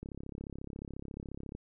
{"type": "click train", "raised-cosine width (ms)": 3, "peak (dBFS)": -29, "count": 53, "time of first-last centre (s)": [0.03, 1.55], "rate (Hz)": 34.2, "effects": []}